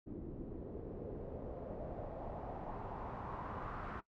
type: noise with low-pass filter sweep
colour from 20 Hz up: pink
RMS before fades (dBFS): -45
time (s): 0.06-4.01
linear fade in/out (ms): 20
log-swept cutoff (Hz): 320 to 1300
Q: 2.6
effects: noise-tail reverb RT60 0.1 s tail -17 dB re dry